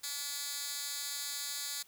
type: tone with high-pass filter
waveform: 10% pulse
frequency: 286.1 Hz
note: D4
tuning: 45 cents flat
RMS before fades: -39 dBFS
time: 0.03-1.83 s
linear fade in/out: 10 ms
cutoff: 4500 Hz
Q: 0.83
effects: white hiss -63 dBFS RMS until 1.87 s

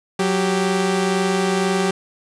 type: tone pair together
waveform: sawtooth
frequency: 185 / 392 Hz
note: F#3 / G4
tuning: 0 / 0 cents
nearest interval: octave + minor second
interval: 1300 cents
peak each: -16 dBFS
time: 0.19-1.91 s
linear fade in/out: 5 ms
effects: resampled to 22050 Hz + 7-bit

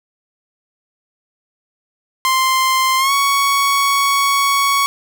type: tone with pitch glide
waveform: sawtooth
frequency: 1046.5 to 1115.2 Hz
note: C6 to C#6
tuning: 0 to +10 cents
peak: -9 dBFS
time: 2.25-4.86 s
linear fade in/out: 0 ms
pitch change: +110 cents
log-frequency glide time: 2.98-3.12 s
effects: none

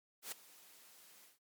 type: noise with ADSR envelope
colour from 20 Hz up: white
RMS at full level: -42 dBFS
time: 0.22-1.39 s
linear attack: 100 ms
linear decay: 6 ms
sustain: -19 dB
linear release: 150 ms
effects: high-pass 200 Hz 12 dB/octave + MP3 96 kbps

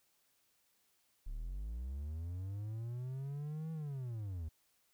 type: linear two-way sweep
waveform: triangle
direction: up then down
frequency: 32.25 to 162.4 to 74.9 Hz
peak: -37 dBFS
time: 1.26-4.49 s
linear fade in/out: 10 ms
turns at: 3.72 s
effects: white hiss -75 dBFS RMS until 4.93 s

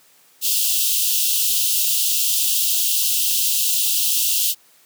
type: high-pass noise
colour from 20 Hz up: white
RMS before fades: -19 dBFS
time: 0.41-4.55 s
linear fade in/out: 50 ms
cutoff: 2700 Hz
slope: 96 dB/octave
effects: white hiss -54 dBFS RMS until 4.85 s + high-pass 150 Hz 12 dB/octave

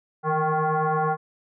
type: tone with frequency modulation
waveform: sine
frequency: 160 Hz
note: D#3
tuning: 49 cents sharp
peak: -20 dBFS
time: 0.23-1.17 s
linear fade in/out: 50 ms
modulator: 311 Hz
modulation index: 3.6
effects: none

